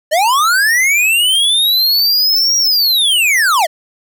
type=linear two-way sweep; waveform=square; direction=up then down; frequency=581 to 5700 to 584 Hz; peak=-10 dBFS; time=0.11-3.67 s; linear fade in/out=20 ms; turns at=2.57 s; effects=none